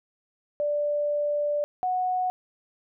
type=tone pair in turn; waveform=sine; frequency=587.3 / 735.5 Hz; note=D5 / F#5; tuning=0 / -11 cents; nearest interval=major third; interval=389 cents; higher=second; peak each=-23 dBFS; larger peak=neither; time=0.6-1.64 / 1.83-2.3 s; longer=first; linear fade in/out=0 ms; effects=none